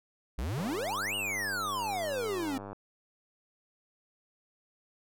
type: exponential two-way sweep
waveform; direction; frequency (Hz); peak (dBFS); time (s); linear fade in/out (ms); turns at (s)
square; up then down; 51.91 to 2954 to 255.2; -32; 0.38-2.58; 5; 1.15
type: click train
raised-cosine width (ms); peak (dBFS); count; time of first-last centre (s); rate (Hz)
1; -28; 216; 0.58-2.73; 100
effects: none